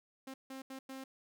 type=tone bursts at uneven times; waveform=sawtooth; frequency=265.7 Hz; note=C4; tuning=27 cents sharp; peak=-40 dBFS; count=4; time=0.27-0.34 / 0.5-0.62 / 0.7-0.79 / 0.89-1.04 s; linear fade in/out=5 ms; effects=none